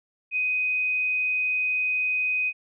sine tone, 2504 Hz, D#7, 10 cents sharp, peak -22 dBFS, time 0.31-2.53 s, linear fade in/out 50 ms, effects none

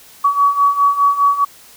sine beating tone pair, 1130 / 1134.9 Hz, C#6 / C#6, +33 / +40 cents, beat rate 4.9 Hz, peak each -16 / -12 dBFS, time 0.24-1.45 s, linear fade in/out 10 ms, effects white hiss -43 dBFS RMS until 1.76 s

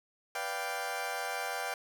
20% pulse chord, G dominant seventh, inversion first, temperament equal, 493.9 / 587.3 / 698.5 / 784 Hz, B4 / D5 / F5 / G5, 0 / 0 / 0 / 0 cents, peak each -37 / -37 / -35 / -32 dBFS, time 0.35-1.74 s, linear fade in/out 2 ms, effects none

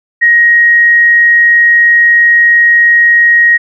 sine tone, 1883 Hz, A#6, 17 cents sharp, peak -3 dBFS, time 0.21-3.58 s, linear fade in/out 20 ms, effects none

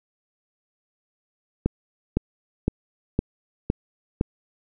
click train, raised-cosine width 3 ms, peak -7 dBFS, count 6, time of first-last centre 1.66-4.211 s, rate 1.96 Hz, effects none

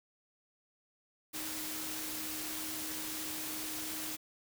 sine tone in noise, 311.1 Hz, D#4, in tune, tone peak -46 dBFS, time 1.33-4.17 s, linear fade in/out 20 ms, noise white, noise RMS -40 dBFS, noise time 1.33-4.17 s, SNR -9 dB, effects none

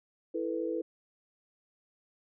sine chord, E suspended fourth, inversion none, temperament equal, 329.6 / 440 / 493.9 Hz, E4 / A4 / B4, 0 / 0 / 0 cents, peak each -34 / -36 / -35 dBFS, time 0.34-0.82 s, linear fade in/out 10 ms, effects none

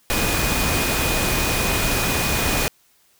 sine tone in noise, 2474 Hz, D#7, 10 cents flat, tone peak -28 dBFS, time 0.1-2.68 s, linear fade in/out 0 ms, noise pink, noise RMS -21 dBFS, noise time 0.1-2.68 s, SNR -10 dB, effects white hiss -59 dBFS RMS until 3.19 s

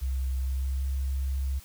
sine tone with pitch glide, 65.41 to 67.02 Hz, C2 to C2, 0 to +42 cents, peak -26 dBFS, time 0.01-1.6 s, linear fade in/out 20 ms, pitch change +42 cents, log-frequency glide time 0.37-0.8 s, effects white hiss -52 dBFS RMS until 1.64 s

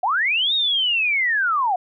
sine linear two-way sweep, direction up then down, 675 to 3788 to 693 Hz, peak -17 dBFS, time 0.03-1.76 s, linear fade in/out 5 ms, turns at 0.54 s, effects none

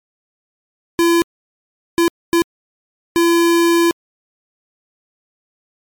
square tone bursts at uneven times, 338.9 Hz, E4, 48 cents sharp, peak -11 dBFS, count 4, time 0.99-1.22 / 1.98-2.08 / 2.33-2.42 / 3.16-3.91 s, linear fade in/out 0 ms, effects MP3 96 kbps

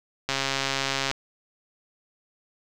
click train, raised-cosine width 0.2 ms, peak -8 dBFS, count 113, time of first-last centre 0.29-1.114 s, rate 136 Hz, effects none

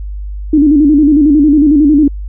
sine tone with vibrato, 295.3 Hz, D4, 10 cents sharp, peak -4 dBFS, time 0.53-2.08 s, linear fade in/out 5 ms, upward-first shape square, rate 11 Hz, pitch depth 80 cents each way, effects added 50 Hz sine -19 dBFS peak until 2.28 s

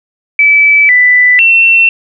sine tone with pitch steps, 2304 / 1987 / 2702 Hz, D7 / B6 / E7, -34 / +10 / +42 cents, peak -3 dBFS, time 0.39-1.89 s, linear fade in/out 2 ms, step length 500 ms, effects none

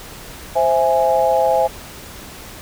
sine chord, C augmented, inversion none, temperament equal, 523.3 / 659.3 / 830.6 Hz, C5 / E5 / G#5, 0 / 0 / 0 cents, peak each -17 dBFS, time 0.55-1.68 s, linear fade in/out 20 ms, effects pink hiss -36 dBFS RMS until 2.61 s

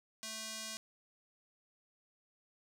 square tone with band-pass filter, 220 Hz, A3, in tune, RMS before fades -44 dBFS, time 0.23-0.77 s, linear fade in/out 0 ms, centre 6300 Hz, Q 1.1, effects none

